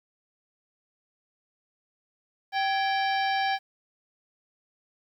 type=harmonic tone with a mistuned harmonic; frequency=780 Hz; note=G5; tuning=9 cents flat; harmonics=1 / 2 / 3 / 4 / 5 / 6 / 7; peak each=-25 / -31 / -35 / -37 / -39 / -41 / -42 dBFS; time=2.52-3.59 s; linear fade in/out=50 ms; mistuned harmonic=2; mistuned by=+120 cents; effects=10-bit